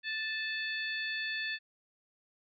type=harmonic tone with a mistuned harmonic; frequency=880 Hz; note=A5; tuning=in tune; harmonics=2 / 3 / 4 / 5; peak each=-35 / -39 / -41 / -43 dBFS; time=0.03-1.59 s; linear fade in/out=50 ms; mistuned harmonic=3; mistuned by=-20 cents; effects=MP3 48 kbps